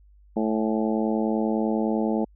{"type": "harmonic tone with a mistuned harmonic", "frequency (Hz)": 110, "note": "A2", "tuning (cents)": 0, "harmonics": [2, 3, 4, 5, 6, 7, 8], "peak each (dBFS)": [-24, -28, -30, -32, -34, -35, -36], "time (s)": [0.36, 2.25], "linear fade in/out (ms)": 10, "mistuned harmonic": 8, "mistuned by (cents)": -53, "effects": ["added 50 Hz sine -51 dBFS peak until 2.35 s"]}